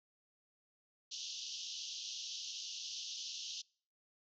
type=band-pass noise; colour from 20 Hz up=white; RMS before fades=-45 dBFS; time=1.11-3.62 s; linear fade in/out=10 ms; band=2800 to 6400 Hz; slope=96 dB/octave; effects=noise-tail reverb RT60 0.5 s tail -26 dB re dry